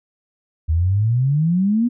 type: exponential sweep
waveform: sine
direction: up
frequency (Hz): 76.6 to 246.9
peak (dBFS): -14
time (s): 0.68-1.89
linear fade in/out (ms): 20
effects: none